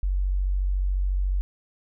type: tone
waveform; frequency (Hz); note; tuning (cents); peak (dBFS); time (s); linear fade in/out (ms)
sine; 47.02; F#1; +29; -21; 0.03-1.41; 0
effects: none